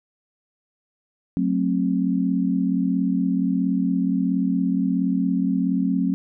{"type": "chord", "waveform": "sine", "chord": "F# diminished", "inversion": "none", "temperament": "just", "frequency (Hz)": [185, 222, 266.4], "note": ["F#3", "A3", "C4"], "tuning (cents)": [0, 16, 31], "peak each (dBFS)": [-22, -26, -22], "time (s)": [1.37, 6.14], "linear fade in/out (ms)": 0, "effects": []}